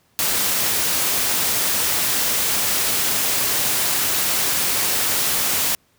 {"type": "noise", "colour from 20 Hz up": "white", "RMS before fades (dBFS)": -20, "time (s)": [0.19, 5.75], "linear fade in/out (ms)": 0, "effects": ["pink hiss -61 dBFS RMS until 5.98 s", "high-pass 60 Hz 12 dB/octave"]}